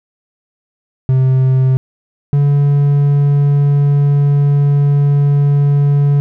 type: tone pair in turn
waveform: triangle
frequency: 130.81 / 142.99 Hz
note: C3 / D3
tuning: 0 / -46 cents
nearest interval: major second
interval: 154 cents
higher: second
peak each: -6 dBFS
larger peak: neither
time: 1.09-1.77 / 2.33-6.2 s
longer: second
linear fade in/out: 0 ms
effects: none